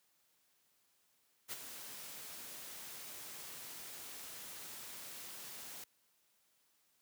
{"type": "noise with ADSR envelope", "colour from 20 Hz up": "white", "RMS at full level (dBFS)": -41, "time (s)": [1.48, 5.84], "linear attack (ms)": 41, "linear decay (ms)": 28, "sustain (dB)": -8, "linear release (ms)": 4, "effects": ["white hiss -75 dBFS RMS until 7.01 s", "high-pass 100 Hz 12 dB/octave"]}